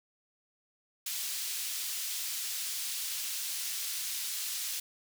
pink high-pass noise, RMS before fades -36 dBFS, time 1.06-4.8 s, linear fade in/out 5 ms, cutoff 3800 Hz, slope 12 dB/octave, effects none

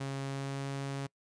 sawtooth tone with pitch glide, 136.7 to 137.97 Hz, C#3 to C#3, -24 to -8 cents, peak -31 dBFS, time 0-1.07 s, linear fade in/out 10 ms, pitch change +16 cents, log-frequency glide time 0.21-0.68 s, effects noise-tail reverb RT60 0.1 s tail -24 dB re dry + resampled to 22050 Hz

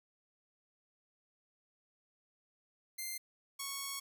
5% pulse tone pair in turn, 2093 / 1106.3 Hz, C7 / C#6, 0 / -4 cents, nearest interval major seventh, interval 1104 cents, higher first, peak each -29 / -27 dBFS, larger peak second, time 2.98-3.18 / 3.59-4 s, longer second, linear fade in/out 10 ms, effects none

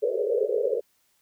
pink band-pass noise, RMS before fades -25 dBFS, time 0.02-0.81 s, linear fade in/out 20 ms, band 400 to 560 Hz, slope 96 dB/octave, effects white hiss -68 dBFS RMS until 1.21 s

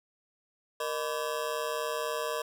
25% pulse ring-modulated tone, 540 Hz, C#5, 45 cents flat, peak -24 dBFS, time 0.8-2.42 s, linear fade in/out 5 ms, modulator 71.9 Hz, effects none

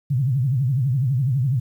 sine tone with vibrato, 130.81 Hz, C3, in tune, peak -17 dBFS, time 0.1-1.6 s, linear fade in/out 10 ms, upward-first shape triangle, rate 12 Hz, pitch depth 230 cents each way, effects 9-bit

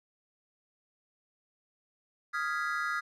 triangle chord, F half-diminished seventh, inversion third, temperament equal, 1244.5 / 1396.9 / 1661.2 / 1975.5 Hz, Eb6 / F6 / Ab6 / Cb7, 0 / 0 / 0 / 0 cents, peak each -33 / -33 / -34 / -38 dBFS, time 2.33-3.01 s, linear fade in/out 20 ms, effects none

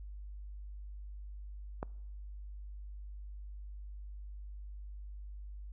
click, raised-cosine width 1 ms, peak -23 dBFS, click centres 1.829 s, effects noise-tail reverb RT60 0.9 s tail -25 dB re dry + added 50 Hz sine -43 dBFS peak until 5.72 s

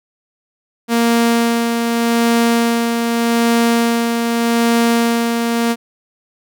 sawtooth tone with tremolo, 233.1 Hz, A#3, in tune, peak -7 dBFS, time 0.88-5.76 s, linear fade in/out 50 ms, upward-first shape sine, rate 0.83 Hz, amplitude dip 40%, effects none

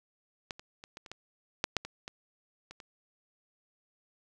clicks, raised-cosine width 0.2 ms, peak -19 / -29 / -29 / -27 / -30 / -24 / -10 / -10 / -23 / -23 / -29 / -30 dBFS, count 12, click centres 0.508 / 0.595 / 0.839 / 0.971 / 1.062 / 1.116 / 1.641 / 1.767 / 1.85 / 2.079 / 2.71 / 2.802 s, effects none

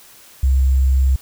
sine tone with sample-and-hold, 66.1 Hz, C2, 18 cents sharp, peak -11 dBFS, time 0.43-1.16 s, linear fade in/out 5 ms, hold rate 7350 Hz, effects white hiss -45 dBFS RMS until 1.21 s

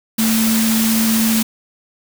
sine tone in noise, 223.1 Hz, A3, 24 cents sharp, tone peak -14 dBFS, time 0.18-1.43 s, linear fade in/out 10 ms, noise white, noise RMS -20 dBFS, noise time 0.18-1.43 s, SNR +3 dB, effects none

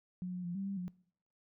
sine tone with pitch steps, 181.3 / 180.3 / 174.2 / 195.1 / 197.2 / 179.9 Hz, F#3 / F#3 / F3 / G3 / G3 / F#3, -35 / -45 / -4 / -8 / +11 / -48 cents, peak -36 dBFS, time 0.22-0.88 s, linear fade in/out 0 ms, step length 110 ms, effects noise-tail reverb RT60 0.6 s tail -22 dB re dry

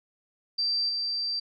sine tone with level steps, 4688 Hz, D8, 4 cents flat, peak -24 / -27 dBFS, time 0.58-1.4 s, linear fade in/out 10 ms, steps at 0.89 s, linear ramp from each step 2 ms, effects none

